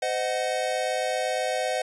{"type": "chord", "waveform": "square", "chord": "C diminished", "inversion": "none", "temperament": "equal with one note detuned", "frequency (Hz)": [514.3, 622.3, 740], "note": ["C5", "Eb5", "Gb5"], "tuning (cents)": [-30, 0, 0], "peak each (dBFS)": -30, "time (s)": [0.02, 1.82], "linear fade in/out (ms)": 5, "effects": ["resampled to 24000 Hz"]}